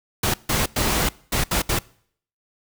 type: noise bursts at uneven times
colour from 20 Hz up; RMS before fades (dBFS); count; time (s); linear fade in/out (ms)
pink; -21; 6; 0.23-0.34 / 0.49-0.66 / 0.76-1.09 / 1.32-1.44 / 1.51-1.62 / 1.69-1.79; 5
effects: noise-tail reverb RT60 0.6 s tail -23 dB re dry